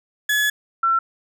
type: tone pair in turn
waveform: 35% pulse / sine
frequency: 1702 / 1350.9 Hz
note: G#6 / E6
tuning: +42 / +42 cents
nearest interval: major third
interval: 400 cents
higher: first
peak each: -15 dBFS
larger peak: neither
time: 0.29-0.5 / 0.83-0.99 s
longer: first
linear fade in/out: 5 ms
effects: none